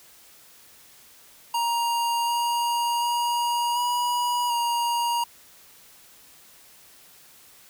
square tone with pitch steps, 939 / 946 / 952 / 969 / 946 Hz, A#5 / A#5 / A#5 / B5 / A#5, +12 / +25 / +36 / -33 / +25 cents, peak -23 dBFS, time 1.54-5.24 s, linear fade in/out 5 ms, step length 740 ms, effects white hiss -52 dBFS RMS until 7.69 s

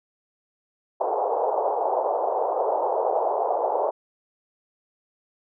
white band-pass noise, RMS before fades -24 dBFS, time 1-3.91 s, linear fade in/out 10 ms, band 420 to 900 Hz, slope 48 dB/octave, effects none

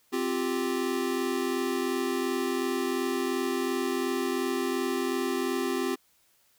square chord, C suspended fourth, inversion none, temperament equal, 261.6 / 349.2 / 392 Hz, C4 / F4 / G4, 0 / 0 / 0 cents, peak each -32 dBFS, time 0.12-5.96 s, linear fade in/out 20 ms, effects white hiss -66 dBFS RMS until 6.58 s

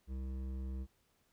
sine tone with hard clipping, 65.41 Hz, C2, in tune, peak -40 dBFS, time 0.07-0.87 s, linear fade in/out 50 ms, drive 11 dB, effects pink hiss -75 dBFS RMS until 1.32 s

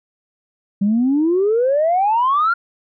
sine exponential sweep, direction up, 193.7 to 1423 Hz, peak -12 dBFS, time 0.81-2.54 s, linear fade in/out 10 ms, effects tanh soft clip ceiling -9 dBFS

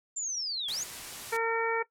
sine linear two-way sweep, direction down then up, 7340 to 3200 to 7050 Hz, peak -31 dBFS, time 0.16-0.84 s, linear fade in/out 10 ms, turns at 0.69 s
white noise, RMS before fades -41 dBFS, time 0.68-1.37 s, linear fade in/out 5 ms
harmonic tone, 456 Hz, A#4, 38 cents flat, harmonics 1 / 2 / 3 / 4 / 5, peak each -29 / -32 / -34 / -35 / -36 dBFS, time 1.32-1.83 s, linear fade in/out 10 ms
effects noise-tail reverb RT60 0.1 s tail -18 dB re dry + low-pass 12000 Hz 12 dB/octave

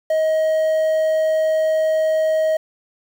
triangle tone with quantisation, 631 Hz, D#5, 24 cents sharp, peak -13 dBFS, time 0.1-2.57 s, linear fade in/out 5 ms, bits 7, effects none

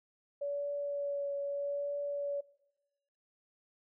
sine tone with vibrato, 569 Hz, C#5, 45 cents sharp, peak -33 dBFS, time 0.41-2.41 s, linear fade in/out 10 ms, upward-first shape triangle, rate 0.79 Hz, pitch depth 16 cents each way, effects noise-tail reverb RT60 1.0 s tail -21 dB re dry

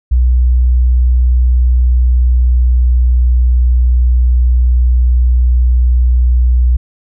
sine tone with pitch glide, 61.74 to 61.31 Hz, B1 to B1, 0 to -12 cents, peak -6 dBFS, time 0.11-6.77 s, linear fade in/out 10 ms, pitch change -12 cents, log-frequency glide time 1.4-3.44 s, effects none

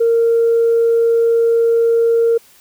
sine tone, 462 Hz, A#4, 16 cents flat, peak -9 dBFS, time 0-2.38 s, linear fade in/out 10 ms, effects tanh soft clip ceiling -6 dBFS + white hiss -48 dBFS RMS until 2.6 s

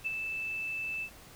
sine tone with ADSR envelope, 2637 Hz, E7, in tune, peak -28 dBFS, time 0.04-1.1 s, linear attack 26 ms, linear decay 21 ms, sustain -5 dB, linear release 75 ms, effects pink hiss -53 dBFS RMS until 1.35 s

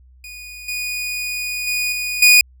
sawtooth tone with level steps, 2465 Hz, D#7, 17 cents flat, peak -30 / -19 / -15 / -18 / -4 dBFS, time 0.24-2.41 s, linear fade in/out 2 ms, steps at 0.68 / 1.67 / 1.92 / 2.22 s, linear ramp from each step 5 ms, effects added 63 Hz sine -45 dBFS peak until 2.6 s

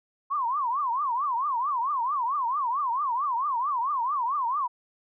sine tone with vibrato, 1052 Hz, C6, 9 cents sharp, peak -24 dBFS, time 0.3-4.68 s, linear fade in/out 20 ms, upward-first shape triangle, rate 4.5 Hz, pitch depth 270 cents each way, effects none

